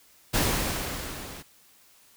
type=noise with level ramp; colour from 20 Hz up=pink; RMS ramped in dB=-23 to -42 dBFS; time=0.33-1.43 s; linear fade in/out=20 ms; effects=white hiss -58 dBFS RMS until 2.16 s